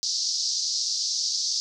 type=band-pass noise; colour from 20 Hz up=pink; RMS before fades=-27 dBFS; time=0.03-1.6 s; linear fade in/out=0 ms; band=4500 to 6000 Hz; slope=48 dB/octave; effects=none